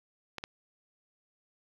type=clicks; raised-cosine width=0.2 ms; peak=-19 dBFS; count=2; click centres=0.383 / 0.439 s; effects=low-pass 5000 Hz 12 dB/octave + 8-bit